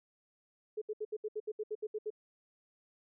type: tone bursts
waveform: sine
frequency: 427.6 Hz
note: A4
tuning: 49 cents flat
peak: -34 dBFS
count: 12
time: 0.77-2.104 s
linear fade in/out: 10 ms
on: 47 ms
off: 70 ms
effects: none